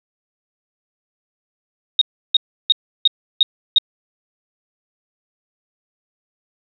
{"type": "tone bursts", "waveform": "sine", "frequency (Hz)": 3729, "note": "A#7", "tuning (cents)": 0, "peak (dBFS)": -8, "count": 6, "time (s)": [1.99, 3.784], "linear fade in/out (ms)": 2, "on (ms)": 24, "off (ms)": 330, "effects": []}